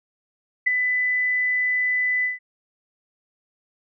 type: tone with ADSR envelope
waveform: sine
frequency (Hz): 1998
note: B6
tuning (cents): +20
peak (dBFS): -13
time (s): 0.66-2.39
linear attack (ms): 14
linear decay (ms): 10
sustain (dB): -6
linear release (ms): 150
effects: none